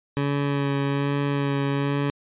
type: tone with vibrato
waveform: 20% pulse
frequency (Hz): 141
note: C#3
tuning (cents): +30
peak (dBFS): -17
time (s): 0.17-2.1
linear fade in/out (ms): 0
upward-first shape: sine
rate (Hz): 1.2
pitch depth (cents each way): 16
effects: resampled to 8000 Hz